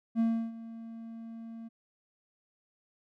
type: tone with ADSR envelope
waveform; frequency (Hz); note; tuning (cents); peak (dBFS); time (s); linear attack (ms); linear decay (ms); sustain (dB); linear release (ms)
triangle; 227.6; A#3; -41; -21; 0.15-1.69; 47; 320; -18; 19
effects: none